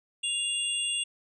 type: tone cluster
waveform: sine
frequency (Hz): 2800 / 3399 / 8310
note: F7 / G#7 / C9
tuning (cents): +4 / +39 / -13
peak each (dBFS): -29 / -35 / -33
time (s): 0.23-1.04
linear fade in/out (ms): 10
effects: none